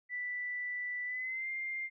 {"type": "tone with pitch glide", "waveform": "sine", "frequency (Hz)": [1975.5, 2105], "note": ["B6", "C7"], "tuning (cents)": [0, 10], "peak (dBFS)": -35, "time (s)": [0.09, 1.9], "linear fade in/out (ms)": 50, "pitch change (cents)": 110, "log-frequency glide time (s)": [1.05, 1.49], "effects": []}